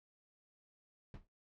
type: noise with exponential decay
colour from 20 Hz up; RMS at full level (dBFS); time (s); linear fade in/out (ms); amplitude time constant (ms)
brown; -42; 1.14-1.27; 1; 27
effects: noise-tail reverb RT60 0.2 s tail -19 dB re dry + low-pass 4000 Hz 12 dB/octave

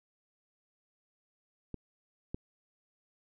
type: clicks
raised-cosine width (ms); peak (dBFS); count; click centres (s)
3; -26 / -23; 2; 1.743 / 2.345
effects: none

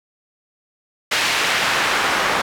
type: noise with band-pass filter sweep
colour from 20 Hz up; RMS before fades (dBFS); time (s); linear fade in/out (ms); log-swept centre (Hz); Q
pink; -19; 1.11-2.42; 10; 2600 to 1300; 0.85
effects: none

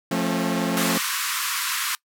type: chord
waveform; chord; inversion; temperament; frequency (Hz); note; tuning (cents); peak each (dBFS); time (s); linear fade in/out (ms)
sawtooth; F augmented; none; equal with one note detuned; 174.61 / 220 / 271; F3 / A3 / C#4; 0 / 0 / -39; -22; 0.11-0.98; 5
type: band-pass noise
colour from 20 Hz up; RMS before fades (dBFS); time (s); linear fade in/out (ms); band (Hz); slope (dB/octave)
pink; -26; 0.77-1.95; 0; 1000 to 16000; 96
effects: noise-tail reverb RT60 0.1 s tail -23 dB re dry

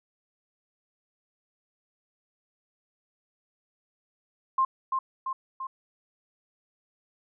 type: tone with echo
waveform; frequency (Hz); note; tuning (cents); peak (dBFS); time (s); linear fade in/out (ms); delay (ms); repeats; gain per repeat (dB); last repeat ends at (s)
sine; 1057; C6; +17; -20; 4.58-4.65; 5; 340; 3; -4; 5.67
effects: none

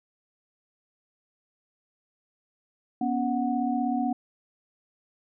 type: tone cluster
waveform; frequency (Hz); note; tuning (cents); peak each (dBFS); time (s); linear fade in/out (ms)
sine; 243.7 / 279.8 / 736; B3 / C#4 / F#5; -23 / +16 / -9; -27 / -29 / -29; 3.01-4.13; 5
effects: none

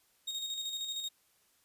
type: tone with tremolo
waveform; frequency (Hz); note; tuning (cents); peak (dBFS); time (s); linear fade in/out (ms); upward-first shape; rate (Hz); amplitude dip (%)
35% pulse; 3729; A#7; 0; -32; 0.27-1.09; 10; square; 13; 40
effects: white hiss -70 dBFS RMS until 1.64 s + resampled to 32000 Hz

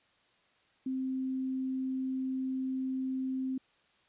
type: tone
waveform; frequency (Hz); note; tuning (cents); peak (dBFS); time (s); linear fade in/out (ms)
sine; 261.6; C4; 0; -31; 0.86-3.58; 5
effects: white hiss -68 dBFS RMS until 4.08 s + resampled to 8000 Hz

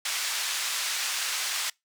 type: band-pass noise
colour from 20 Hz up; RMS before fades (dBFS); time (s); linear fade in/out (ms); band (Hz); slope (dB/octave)
white; -30; 0.05-1.7; 5; 1200 to 6800; 12
effects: noise-tail reverb RT60 0.2 s tail -26 dB re dry

